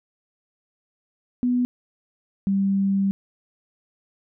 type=tone pair in turn; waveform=sine; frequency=246.9 / 195.96 Hz; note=B3 / G3; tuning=0 / 0 cents; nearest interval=major third; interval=400 cents; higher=first; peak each=-18 dBFS; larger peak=neither; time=1.43-1.65 / 2.47-3.11 s; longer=second; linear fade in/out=0 ms; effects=none